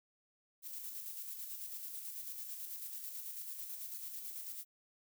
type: noise with tremolo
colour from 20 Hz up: violet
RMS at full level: -44 dBFS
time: 0.62-4.65 s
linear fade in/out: 50 ms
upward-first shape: square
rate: 9.1 Hz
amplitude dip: 35%
effects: none